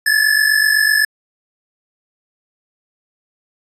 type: tone pair together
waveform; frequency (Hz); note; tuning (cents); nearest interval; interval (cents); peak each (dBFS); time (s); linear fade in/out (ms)
square; 1703.1 / 1751; G#6 / A6; +43 / -9; unison; 48; -15; 0.06-1.05; 5
effects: resampled to 32000 Hz